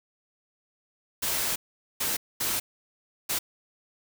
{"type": "noise bursts at uneven times", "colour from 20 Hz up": "white", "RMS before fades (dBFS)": -28, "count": 4, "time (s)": [[1.22, 1.56], [2, 2.17], [2.4, 2.6], [3.29, 3.39]], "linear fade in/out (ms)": 10, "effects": []}